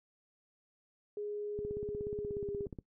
sine tone with pitch glide, 415.3 to 404.9 Hz, G#4 to G#4, 0 to -44 cents, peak -36 dBFS, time 1.17-2.66 s, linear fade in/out 2 ms, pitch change -44 cents, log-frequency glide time 2.21-2.46 s
click train, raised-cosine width 3 ms, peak -30 dBFS, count 21, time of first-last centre 1.59-2.788 s, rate 16.7 Hz
effects noise-tail reverb RT60 0.1 s tail -20 dB re dry

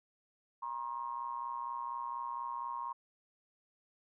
triangle ring-modulated tone, 62.1 Hz, B1, 10 cents sharp, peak -32 dBFS, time 0.62-2.93 s, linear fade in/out 10 ms, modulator 1010 Hz, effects none

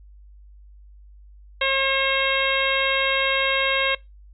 harmonic tone, 539 Hz, C#5, 49 cents flat, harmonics 1 / 2 / 3 / 4 / 5 / 6 / 7, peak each -25 / -28 / -27 / -25 / -27 / -28 / -29 dBFS, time 1.61-3.95 s, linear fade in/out 5 ms, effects noise-tail reverb RT60 0.2 s tail -22 dB re dry + added 50 Hz sine -44 dBFS peak until 4.33 s

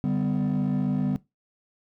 triangle chord, G major, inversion second, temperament equal with one note detuned, 146.83 / 196 / 251.5 Hz, D3 / G3 / B3, 0 / 0 / +32 cents, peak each -24 dBFS, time 0.04-1.16 s, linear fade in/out 0 ms, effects noise-tail reverb RT60 0.2 s tail -21 dB re dry + tanh soft clip ceiling -17 dBFS

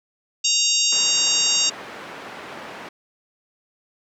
harmonic tone, 932.3 Hz, A#5, in tune, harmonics 3 / 4 / 5 / 6 / 7 / 8, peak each -24 / -24 / -24 / -24 / -24 / -24 dBFS, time 0.44-1.7 s, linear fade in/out 10 ms
white band-pass noise, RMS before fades -37 dBFS, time 0.92-2.89 s, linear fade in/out 5 ms, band 170 to 1700 Hz, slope 12 dB/octave
effects none

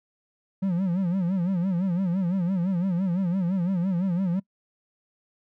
triangle tone with vibrato, 182.2 Hz, F#3, 26 cents flat, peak -20 dBFS, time 0.62-4.4 s, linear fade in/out 10 ms, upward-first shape sine, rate 5.9 Hz, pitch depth 130 cents each way, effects noise-tail reverb RT60 0.1 s tail -24 dB re dry

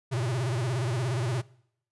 square tone with vibrato, 123.47 Hz, B2, in tune, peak -27 dBFS, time 0.11-1.42 s, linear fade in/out 20 ms, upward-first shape sine, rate 17 Hz, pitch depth 180 cents each way, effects noise-tail reverb RT60 0.7 s tail -22 dB re dry + resampled to 24000 Hz

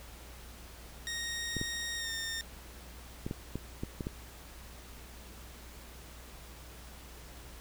15% pulse tone with pitch glide, 1864.7 to 1822.1 Hz, A#6 to A#6, 0 to -40 cents, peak -29 dBFS, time 1.07-2.41 s, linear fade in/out 0 ms, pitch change -40 cents, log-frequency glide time 1.97-2.1 s
clicks, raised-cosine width 3 ms, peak -22 dBFS, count 8, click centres 1.567 / 1.614 / 3.265 / 3.311 / 3.556 / 3.835 / 4.008 / 4.069 s
effects added 60 Hz sine -50 dBFS peak until 7.6 s + pink hiss -52 dBFS RMS until 7.6 s

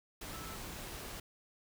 sine tone in noise, 1317 Hz, E6, 2 cents flat, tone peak -50 dBFS, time 0.33-0.56 s, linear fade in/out 5 ms, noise pink, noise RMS -45 dBFS, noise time 0.21-1.2 s, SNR -8 dB, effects none

